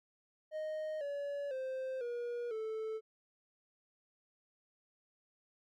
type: tone with pitch steps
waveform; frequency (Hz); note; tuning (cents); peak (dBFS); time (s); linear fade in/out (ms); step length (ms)
triangle; 621 / 569.5 / 522.2 / 478.9 / 439.1; D#5 / C#5 / C5 / A#4 / A4; -3 / +47 / -3 / +47 / -4; -35; 0.51-3.01; 50; 500
effects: none